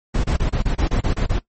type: noise bursts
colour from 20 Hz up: brown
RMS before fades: -18 dBFS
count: 10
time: 0.14-1.392 s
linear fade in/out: 10 ms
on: 100 ms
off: 28 ms
effects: noise-tail reverb RT60 0.1 s tail -18 dB re dry + MP3 32 kbps